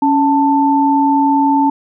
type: tone pair together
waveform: sine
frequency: 278.8 / 885.1 Hz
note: C#4 / A5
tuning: +10 / +10 cents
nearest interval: octave + minor sixth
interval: 2000 cents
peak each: -12 dBFS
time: 0.02-1.7 s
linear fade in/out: 5 ms
effects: none